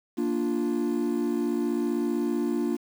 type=chord; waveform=triangle; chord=Bb major; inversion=none; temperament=equal; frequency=233.1 / 293.7 / 349.2 Hz; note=Bb3 / D4 / F4; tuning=0 / 0 / 0 cents; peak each=-26 dBFS; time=0.17-2.77 s; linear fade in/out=20 ms; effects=tanh soft clip ceiling -16 dBFS + 8-bit